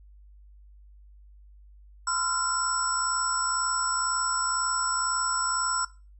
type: tone cluster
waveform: sine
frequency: 1025 / 1322 / 1384 / 5400 / 7840 Hz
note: C6 / E6 / F6 / E8 / B8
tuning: -36 / +5 / -16 / +41 / -14 cents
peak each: -32 / -34 / -28 / -34 / -30 dBFS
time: 2.07-5.85 s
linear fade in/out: 5 ms
effects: noise-tail reverb RT60 0.3 s tail -19 dB re dry + added 50 Hz sine -49 dBFS peak until 6.19 s